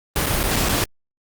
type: noise with dropouts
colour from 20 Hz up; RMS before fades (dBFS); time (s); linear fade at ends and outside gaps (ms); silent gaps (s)
pink; -20; 0.16-0.84; 0; 0.26-0.265 / 0.43-0.438 / 0.559-0.563 / 0.687-0.693
effects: Opus 32 kbps